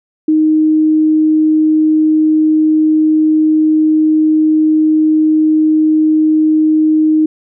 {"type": "tone", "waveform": "sine", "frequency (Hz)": 311.1, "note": "D#4", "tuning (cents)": 0, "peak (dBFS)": -7, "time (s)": [0.28, 7.26], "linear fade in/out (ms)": 5, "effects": []}